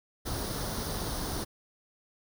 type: noise with comb filter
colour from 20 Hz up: pink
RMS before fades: -34 dBFS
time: 0.25-1.45 s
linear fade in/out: 20 ms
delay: 0.2 ms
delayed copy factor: +0.65
effects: none